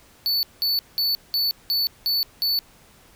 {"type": "tone bursts", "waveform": "square", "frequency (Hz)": 4474, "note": "C#8", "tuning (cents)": 15, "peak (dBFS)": -20, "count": 7, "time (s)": [0.26, 2.59], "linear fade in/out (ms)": 0, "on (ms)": 170, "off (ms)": 190, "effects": ["pink hiss -53 dBFS RMS until 3.15 s"]}